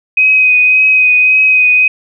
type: tone with vibrato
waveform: sine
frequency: 2515 Hz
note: D#7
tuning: 18 cents sharp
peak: -5 dBFS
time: 0.17-1.88 s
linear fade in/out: 5 ms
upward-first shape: triangle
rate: 1.8 Hz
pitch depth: 21 cents each way
effects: none